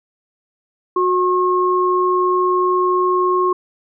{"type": "tone pair together", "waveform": "sine", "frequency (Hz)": [365, 1081], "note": ["F#4", "C#6"], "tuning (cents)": [-24, -44], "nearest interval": "octave + perfect fifth", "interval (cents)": 1880, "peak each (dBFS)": -16, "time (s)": [0.96, 3.53], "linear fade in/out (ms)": 5, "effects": []}